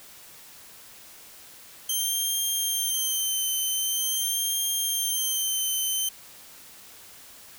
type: tone with vibrato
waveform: 10% pulse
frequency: 3136 Hz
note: G7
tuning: in tune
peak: -17 dBFS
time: 1.89-6.09 s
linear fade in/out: 5 ms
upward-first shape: sine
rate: 0.45 Hz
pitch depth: 34 cents each way
effects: white hiss -48 dBFS RMS until 7.58 s